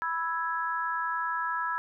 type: chord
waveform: sine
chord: E major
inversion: second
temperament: equal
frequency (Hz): 987.8 / 1318.5 / 1661.2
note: B5 / E6 / G#6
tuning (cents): 0 / 0 / 0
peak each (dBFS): -32 / -32 / -33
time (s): 0.02-1.78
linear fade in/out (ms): 0
effects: none